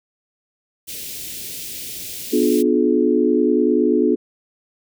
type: band-stop noise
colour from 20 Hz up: white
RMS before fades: -31 dBFS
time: 0.87-2.63 s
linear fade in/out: 20 ms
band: 480 to 2400 Hz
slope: 24 dB/octave
type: chord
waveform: sine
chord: B diminished seventh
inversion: none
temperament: just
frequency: 246.9 / 296.3 / 355.6 / 426.7 Hz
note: B3 / D4 / F4 / Ab4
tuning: 0 / +15 / +31 / +47 cents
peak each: -19 dBFS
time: 2.32-4.16 s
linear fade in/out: 20 ms
effects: none